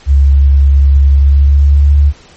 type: tone with pitch glide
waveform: sine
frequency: 69.3 to 71.79 Hz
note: C#2 to D2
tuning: 0 to -39 cents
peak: -3 dBFS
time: 0.06-2.13 s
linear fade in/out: 50 ms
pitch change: +61 cents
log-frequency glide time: 1.15-1.95 s
effects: pink hiss -40 dBFS RMS until 2.36 s + MP3 32 kbps